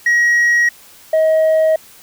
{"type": "tone pair in turn", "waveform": "sine", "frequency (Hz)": [1900, 634], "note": ["A#6", "D#5"], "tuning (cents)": [33, 32], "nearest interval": "octave + perfect fifth", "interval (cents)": 1901, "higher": "first", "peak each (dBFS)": -7, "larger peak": "neither", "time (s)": [[0.06, 0.69], [1.13, 1.76]], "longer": "neither", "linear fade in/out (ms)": 5, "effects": ["tanh soft clip ceiling -9 dBFS", "white hiss -43 dBFS RMS until 2.02 s"]}